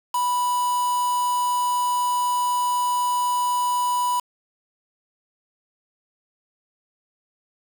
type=tone with quantisation; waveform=triangle; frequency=984 Hz; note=B5; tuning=7 cents flat; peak=-18 dBFS; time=0.14-4.2 s; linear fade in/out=5 ms; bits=5; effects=none